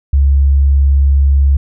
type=tone; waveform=sine; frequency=69.3 Hz; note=C#2; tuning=in tune; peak=-6 dBFS; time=0.13-1.57 s; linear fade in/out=5 ms; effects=none